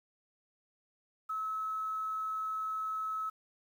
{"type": "tone", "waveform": "sine", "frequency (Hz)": 1294, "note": "E6", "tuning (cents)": -32, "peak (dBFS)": -33, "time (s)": [1.29, 3.3], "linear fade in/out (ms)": 10, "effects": ["10-bit"]}